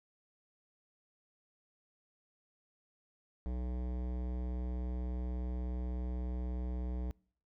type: tone with hard clipping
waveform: sine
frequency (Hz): 61.74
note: B1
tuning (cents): 0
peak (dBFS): -37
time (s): 3.46-7.11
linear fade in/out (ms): 0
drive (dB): 17
effects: noise-tail reverb RT60 0.6 s tail -26 dB re dry